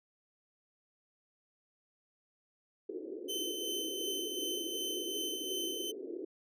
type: band-pass noise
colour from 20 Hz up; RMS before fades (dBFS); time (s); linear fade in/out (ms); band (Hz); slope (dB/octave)
pink; -42; 2.89-6.25; 5; 320 to 440; 48
type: tone with tremolo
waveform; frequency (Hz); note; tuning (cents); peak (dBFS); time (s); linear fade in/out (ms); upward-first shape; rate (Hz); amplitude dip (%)
sawtooth; 3066; G7; -39; -32; 3.28-5.92; 20; sine; 2.7; 35
effects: none